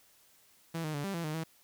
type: tone with pitch steps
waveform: sawtooth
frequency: 165.1 / 154.4 / 144.2 / 196.7 / 168.4 / 153.6 / 161.7 Hz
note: E3 / D#3 / D3 / G3 / E3 / D#3 / E3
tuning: +3 / -13 / -31 / +6 / +37 / -22 / -33 cents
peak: -30 dBFS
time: 0.74-1.44 s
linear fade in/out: 10 ms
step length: 100 ms
effects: white hiss -64 dBFS RMS until 1.63 s